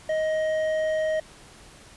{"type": "tone with hard clipping", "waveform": "sine", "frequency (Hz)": 627, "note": "D#5", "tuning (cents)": 13, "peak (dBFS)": -24, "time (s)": [0.09, 1.2], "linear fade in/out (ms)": 5, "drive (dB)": 7, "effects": ["pink hiss -49 dBFS RMS until 1.96 s", "resampled to 24000 Hz"]}